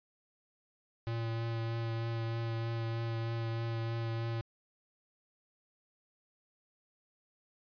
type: tone with vibrato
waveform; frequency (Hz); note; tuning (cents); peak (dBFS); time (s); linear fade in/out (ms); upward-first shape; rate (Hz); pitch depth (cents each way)
square; 114.8; A#2; -26; -34; 1.07-4.41; 0; triangle; 3.2; 15
effects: resampled to 11025 Hz